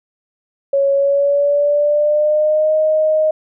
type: tone with pitch glide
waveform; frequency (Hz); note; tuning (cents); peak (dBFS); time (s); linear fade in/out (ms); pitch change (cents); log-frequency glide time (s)
sine; 554.4 to 622.3; C#5 to D#5; 0 to 0; -11; 0.73-3.31; 5; +200; 0.93-2.74
effects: none